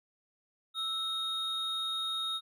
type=tone pair together; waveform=triangle; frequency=1318.5 / 3729 Hz; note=E6 / A#7; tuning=0 / 0 cents; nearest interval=octave + tritone; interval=1800 cents; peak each=-38 / -31 dBFS; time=0.74-2.41 s; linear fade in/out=50 ms; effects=none